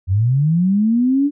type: linear sweep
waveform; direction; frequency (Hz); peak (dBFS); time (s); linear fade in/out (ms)
sine; up; 87.31 to 293.7; -12; 0.07-1.31; 50
effects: none